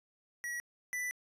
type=tone pair in turn; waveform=square; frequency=1922 / 1982.9 Hz; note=B6 / B6; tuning=-48 / +6 cents; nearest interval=minor second; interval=54 cents; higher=second; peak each=-37 / -35 dBFS; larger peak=second; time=0.44-0.6 / 0.93-1.11 s; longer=second; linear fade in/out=0 ms; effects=resampled to 32000 Hz